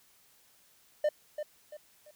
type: tone with echo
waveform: triangle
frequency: 601 Hz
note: D5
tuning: 40 cents sharp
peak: -22 dBFS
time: 1.04-1.09 s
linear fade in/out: 5 ms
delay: 340 ms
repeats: 3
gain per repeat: -9 dB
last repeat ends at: 2.11 s
effects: white hiss -64 dBFS RMS until 2.15 s